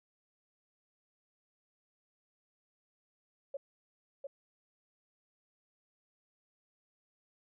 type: tone with echo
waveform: sine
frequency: 554 Hz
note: C#5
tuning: 1 cent flat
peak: -36 dBFS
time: 3.54-3.57 s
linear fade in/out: 5 ms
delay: 700 ms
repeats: 1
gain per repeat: -3 dB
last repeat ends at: 4.27 s
effects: none